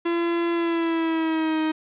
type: tone with pitch glide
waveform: 45% pulse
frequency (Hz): 340 to 313.6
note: F4 to D#4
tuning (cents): -46 to +14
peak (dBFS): -21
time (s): 0.05-1.72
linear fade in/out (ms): 10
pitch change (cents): -140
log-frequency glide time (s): 0.53-1.61
effects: resampled to 8000 Hz + 8-bit